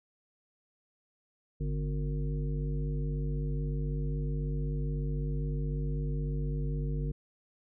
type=harmonic tone with a mistuned harmonic; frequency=50.8 Hz; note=G#1; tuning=38 cents flat; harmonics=1 / 3 / 5 / 7 / 9; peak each=-32 / -33 / -43 / -47 / -45 dBFS; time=1.6-7.12 s; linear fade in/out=10 ms; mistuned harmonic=3; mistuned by=-63 cents; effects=none